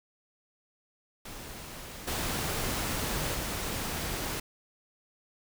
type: noise with level steps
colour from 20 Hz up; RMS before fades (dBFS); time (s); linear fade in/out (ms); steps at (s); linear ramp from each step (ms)
pink; -43 / -32 / -34; 1.25-4.4; 5; 2.07 / 3.34; 10
effects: none